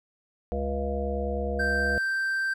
harmonic tone, 69.3 Hz, C#2, in tune, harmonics 1 / 3 / 5 / 7 / 9 / 10, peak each -30 / -35 / -40 / -31 / -37 / -36 dBFS, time 0.52-1.98 s, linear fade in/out 0 ms
triangle tone, 1566 Hz, G6, 2 cents flat, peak -23 dBFS, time 1.59-2.54 s, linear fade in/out 10 ms
effects none

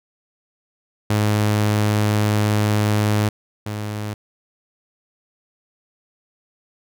sawtooth tone pair in turn, 105.4 / 105.4 Hz, G#2 / G#2, +26 / +26 cents, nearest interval unison, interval 0 cents, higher neither, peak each -12 / -21 dBFS, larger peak first, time 1.1-3.29 / 3.66-4.14 s, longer first, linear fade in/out 5 ms, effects none

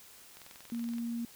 click train, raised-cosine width 0.2 ms, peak -33 dBFS, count 14, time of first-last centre 0.37-0.983 s, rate 21.2 Hz
sine tone, 234.1 Hz, A#3, 8 cents sharp, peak -33 dBFS, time 0.72-1.25 s, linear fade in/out 2 ms
effects white hiss -55 dBFS RMS until 1.35 s

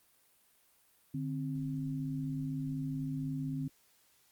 sine tone pair together, 148.2 / 264.1 Hz, D3 / C4, +16 / +16 cents, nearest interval minor seventh, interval 1000 cents, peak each -36 / -37 dBFS, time 1.14-3.68 s, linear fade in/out 5 ms, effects white hiss -68 dBFS RMS until 4.31 s + Opus 32 kbps

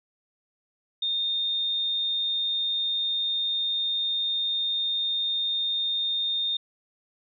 sine tone, 3652 Hz, A#7, 36 cents flat, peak -24 dBFS, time 1.02-6.57 s, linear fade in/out 5 ms, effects none

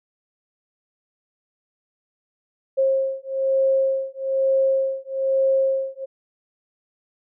sine beating tone pair, 535 / 536.1 Hz, C5 / C5, +38 / +42 cents, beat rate 1.1 Hz, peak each -21 dBFS, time 2.77-6.06 s, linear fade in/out 20 ms, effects none

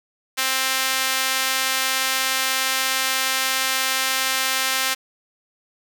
sawtooth tone with high-pass filter, 263.1 Hz, C4, 10 cents sharp, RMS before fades -22 dBFS, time 0.37-4.95 s, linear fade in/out 20 ms, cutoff 1700 Hz, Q 0.67, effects 7-bit

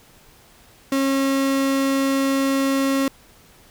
35% pulse tone, 271.7 Hz, C#4, 35 cents flat, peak -16 dBFS, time 0.92-3.08 s, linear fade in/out 2 ms, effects pink hiss -51 dBFS RMS until 3.7 s

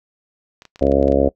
clicks, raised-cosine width 0.2 ms, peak -23 dBFS, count 10, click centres 0.621 / 0.653 / 0.759 / 0.794 / 0.828 / 0.869 / 0.919 / 1.028 / 1.081 / 1.122 s
harmonic tone, 68.9 Hz, C#2, 10 cents flat, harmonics 1 / 2 / 3 / 4 / 5 / 6 / 7 / 8 / 9 / 10, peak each -22 / -28 / -25 / -19 / -24 / -22 / -20 / -17 / -23 / -28 dBFS, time 0.81-1.29 s, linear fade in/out 5 ms
effects noise-tail reverb RT60 0.1 s tail -21 dB re dry

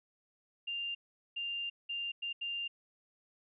sine tone bursts at uneven times, 2794 Hz, F7, in tune, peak -35 dBFS, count 5, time 0.67-0.95 / 1.36-1.7 / 1.89-2.12 / 2.22-2.33 / 2.41-2.68 s, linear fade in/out 10 ms, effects none

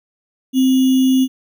sine tone with sample-and-hold, 261.2 Hz, C4, 3 cents flat, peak -10 dBFS, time 0.53-1.28 s, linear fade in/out 50 ms, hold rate 3150 Hz, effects none

